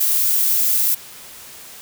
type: noise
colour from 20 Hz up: violet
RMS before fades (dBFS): -17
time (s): 0-0.95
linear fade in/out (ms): 10
effects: white hiss -39 dBFS RMS until 1.81 s